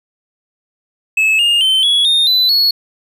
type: tone with pitch steps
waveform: triangle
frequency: 2595 / 2830 / 3086 / 3365 / 3670 / 4002 / 4364 Hz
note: E7 / F7 / G7 / G#7 / A#7 / B7 / C#8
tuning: -28 / +22 / -28 / +22 / -28 / +22 / -28 cents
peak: -8 dBFS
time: 1.17-2.71 s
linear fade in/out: 5 ms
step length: 220 ms
effects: none